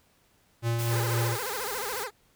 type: tone with tremolo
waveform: square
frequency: 116.54 Hz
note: A#2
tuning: in tune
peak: -25 dBFS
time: 0.62-1.38 s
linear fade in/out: 50 ms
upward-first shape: sine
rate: 3.9 Hz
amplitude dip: 30%
type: noise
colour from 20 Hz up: white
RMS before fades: -37 dBFS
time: 0.78-2.05 s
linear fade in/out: 20 ms
type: tone with vibrato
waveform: 15% pulse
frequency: 456.6 Hz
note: A#4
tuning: 36 cents flat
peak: -26 dBFS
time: 0.89-2.11 s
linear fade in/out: 50 ms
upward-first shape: sine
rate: 14 Hz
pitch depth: 240 cents each way
effects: pink hiss -65 dBFS RMS until 2.35 s